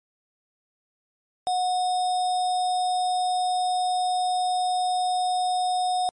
sine tone with sample-and-hold, 730 Hz, F#5, 24 cents flat, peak -21 dBFS, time 1.47-6.09 s, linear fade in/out 0 ms, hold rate 4410 Hz, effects MP3 48 kbps

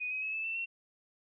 sine tone with pitch steps, 2486 / 2531 / 2577 / 2623 / 2671 / 2719 Hz, D#7 / D#7 / E7 / E7 / E7 / F7, -2 / +29 / -40 / -9 / +22 / -47 cents, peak -33 dBFS, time 0-0.66 s, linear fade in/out 20 ms, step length 110 ms, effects none

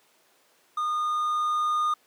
triangle tone with level ramp, 1223 Hz, D#6, 30 cents flat, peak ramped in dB -23 to -20 dBFS, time 0.77-1.94 s, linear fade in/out 5 ms, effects pink hiss -62 dBFS RMS until 2.06 s + high-pass 400 Hz 12 dB/octave

